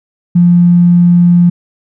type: tone with tanh clipping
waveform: triangle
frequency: 174.61 Hz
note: F3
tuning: in tune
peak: -3 dBFS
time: 0.35-1.5 s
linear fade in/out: 10 ms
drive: 3 dB
effects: none